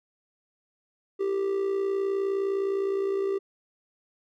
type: tone with amplitude modulation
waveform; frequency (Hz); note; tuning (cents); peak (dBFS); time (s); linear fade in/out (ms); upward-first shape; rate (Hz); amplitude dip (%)
triangle; 392; G4; 0; -20; 1.19-3.39; 20; sine; 59.6; 55
effects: none